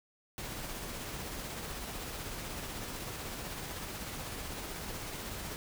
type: noise with tremolo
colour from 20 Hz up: pink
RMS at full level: -40 dBFS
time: 0.38-5.56 s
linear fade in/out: 0 ms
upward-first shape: sine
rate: 16 Hz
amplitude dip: 25%
effects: none